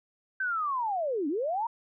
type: linear two-way sweep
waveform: sine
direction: down then up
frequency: 1566 to 270 to 956 Hz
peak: -27 dBFS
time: 0.4-1.67 s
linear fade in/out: 5 ms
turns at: 1.28 s
effects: none